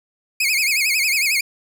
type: tone with vibrato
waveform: sawtooth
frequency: 2344 Hz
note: D7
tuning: 4 cents flat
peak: -13 dBFS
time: 0.4-1.41 s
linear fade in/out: 5 ms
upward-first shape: sine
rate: 11 Hz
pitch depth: 170 cents each way
effects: none